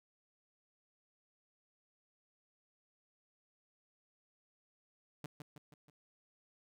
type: tone with echo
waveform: sawtooth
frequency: 148.2 Hz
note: D3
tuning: 16 cents sharp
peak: -38 dBFS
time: 5.24-5.26 s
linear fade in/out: 2 ms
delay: 160 ms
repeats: 4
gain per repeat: -5 dB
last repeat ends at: 5.9 s
effects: none